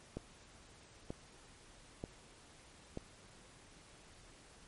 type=click train; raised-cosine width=2 ms; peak=-27 dBFS; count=4; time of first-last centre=0.17-2.974 s; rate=1.07 Hz; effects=pink hiss -60 dBFS RMS until 4.67 s + MP3 48 kbps